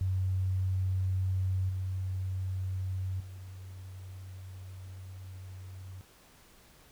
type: tone with level steps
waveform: sine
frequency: 93.8 Hz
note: F#2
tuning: 24 cents sharp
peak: -27 / -31 / -42 dBFS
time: 0.01-6.01 s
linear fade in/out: 0 ms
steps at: 1.69 / 3.2 s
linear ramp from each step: 5 ms
effects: pink hiss -59 dBFS RMS until 6.91 s